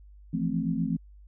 sine chord, F major seventh, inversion third, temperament equal with one note detuned, 164.81 / 173.01 / 220 / 261.6 Hz, E3 / F3 / A3 / C4, 0 / -16 / 0 / 0 cents, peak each -31 dBFS, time 0.33-0.97 s, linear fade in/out 10 ms, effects added 50 Hz sine -48 dBFS peak until 1.27 s

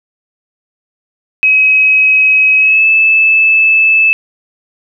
sine tone with pitch glide, 2547 to 2619 Hz, D#7 to E7, +40 to -12 cents, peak -5 dBFS, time 1.43-4.13 s, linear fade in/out 0 ms, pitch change +48 cents, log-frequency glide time 2.58-2.87 s, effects none

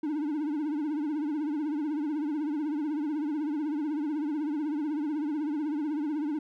triangle tone with vibrato, 299.8 Hz, D4, 36 cents sharp, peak -26 dBFS, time 0.03-6.39 s, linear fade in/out 5 ms, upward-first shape triangle, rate 16 Hz, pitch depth 130 cents each way, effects none

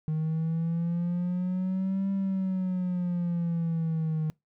triangle exponential two-way sweep, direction up then down, 155.2 to 196 to 155.2 Hz, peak -23 dBFS, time 0.08-4.3 s, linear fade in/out 0 ms, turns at 2.11 s, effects noise-tail reverb RT60 0.2 s tail -26 dB re dry + tanh soft clip ceiling -20 dBFS

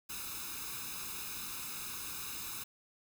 white noise with comb filter, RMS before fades -42 dBFS, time 0.09-2.64 s, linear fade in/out 10 ms, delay 0.78 ms, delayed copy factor +0.8, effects none

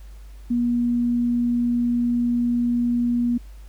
sine tone, 240 Hz, B3, 49 cents flat, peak -18 dBFS, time 0.5-3.38 s, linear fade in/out 10 ms, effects added 50 Hz sine -38 dBFS peak until 3.68 s + pink hiss -56 dBFS RMS until 3.68 s

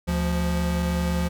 square tone pair together, 73.42 / 174.62 Hz, D2 / F3, 0 / 0 cents, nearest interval octave + minor third, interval 1500 cents, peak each -26 / -25 dBFS, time 0.07-1.29 s, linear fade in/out 20 ms, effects none

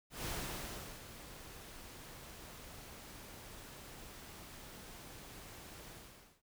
pink noise with ADSR envelope, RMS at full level -40 dBFS, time 0.1-6.42 s, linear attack 150 ms, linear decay 750 ms, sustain -12 dB, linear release 520 ms, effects none

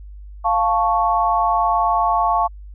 sine chord, F augmented, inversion none, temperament equal, 698.5 / 880 / 1108.7 Hz, F5 / A5 / C#6, 0 / 0 / 0 cents, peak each -19 dBFS, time 0.44-2.48 s, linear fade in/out 20 ms, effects added 50 Hz sine -34 dBFS peak until 2.74 s

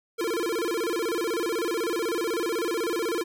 square tone with vibrato, 396.4 Hz, G4, 19 cents sharp, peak -26 dBFS, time 0.18-3.24 s, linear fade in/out 20 ms, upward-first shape square, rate 16 Hz, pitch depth 250 cents each way, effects none

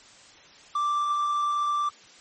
triangle tone, 1174.7 Hz, D6, in tune, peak -21 dBFS, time 0.75-1.89 s, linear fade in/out 5 ms, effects white hiss -51 dBFS RMS until 2.2 s + MP3 32 kbps

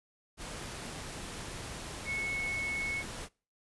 sine tone in noise, 2200 Hz, C#7, 14 cents flat, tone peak -32 dBFS, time 2.05-3.04 s, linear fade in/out 50 ms, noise pink, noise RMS -42 dBFS, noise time 0.37-3.29 s, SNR +7 dB, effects noise-tail reverb RT60 0.4 s tail -26 dB re dry + resampled to 24000 Hz

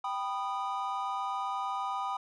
triangle chord, G augmented, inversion none, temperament equal with one note detuned, 784 / 987.8 / 1234.5 Hz, G5 / B5 / D#6, 0 / 0 / -14 cents, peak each -34 dBFS, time 0.04-2.17 s, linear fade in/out 5 ms, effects resampled to 22050 Hz

